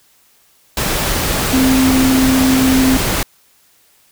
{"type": "tone in noise", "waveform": "sine", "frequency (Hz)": 261.6, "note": "C4", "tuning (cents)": 0, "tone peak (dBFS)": -10, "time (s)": [1.53, 2.97], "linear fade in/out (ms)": 2, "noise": "pink", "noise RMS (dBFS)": -17, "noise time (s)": [0.77, 3.23], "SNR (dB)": 4, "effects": ["white hiss -53 dBFS RMS until 4.11 s"]}